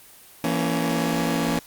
sawtooth chord, A# diminished, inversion second, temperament just, 167.82 / 233.1 / 279.7 Hz, E3 / A#3 / C#4, +31 / 0 / +16 cents, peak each -22 dBFS, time 0.44-1.59 s, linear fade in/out 2 ms, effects white hiss -48 dBFS RMS until 1.66 s + Opus 24 kbps

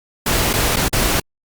pink noise with dropouts, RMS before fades -17 dBFS, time 0.26-1.2 s, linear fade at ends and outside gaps 5 ms, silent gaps 0.532-0.536 / 0.761-0.767 / 0.884-0.928 s, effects Opus 48 kbps

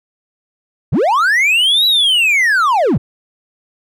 triangle linear two-way sweep, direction up then down, 82 to 3958 to 82 Hz, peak -8 dBFS, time 0.92-2.98 s, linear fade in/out 10 ms, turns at 1.86 s, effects none

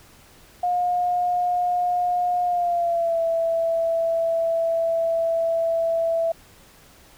sine tone with pitch glide, 714 to 662.3 Hz, F5 to E5, +38 to +8 cents, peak -19 dBFS, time 0.63-6.32 s, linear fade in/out 5 ms, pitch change -130 cents, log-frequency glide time 2.44-3.21 s, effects pink hiss -51 dBFS RMS until 7.17 s

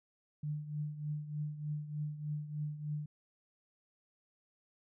sine tone with tremolo, 149.7 Hz, D3, 33 cents sharp, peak -33 dBFS, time 0.43-3.06 s, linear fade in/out 5 ms, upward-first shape triangle, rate 3.3 Hz, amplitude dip 75%, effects none

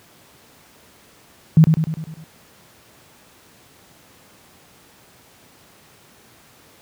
sine tone with echo, 159 Hz, D#3, 38 cents sharp, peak -5 dBFS, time 1.57-1.64 s, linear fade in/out 0 ms, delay 100 ms, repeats 6, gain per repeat -5 dB, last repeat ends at 2.24 s, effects pink hiss -50 dBFS RMS until 6.81 s + high-pass 100 Hz 12 dB/octave

